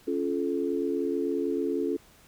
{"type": "chord", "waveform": "sine", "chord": "Db augmented", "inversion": "none", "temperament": "just", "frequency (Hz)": [277.2, 346.5, 433.1], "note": ["Db4", "F4", "A4"], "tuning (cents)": [0, -14, -27], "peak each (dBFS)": -30, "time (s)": [0.07, 1.97], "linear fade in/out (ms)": 10, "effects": ["pink hiss -57 dBFS RMS until 2.27 s"]}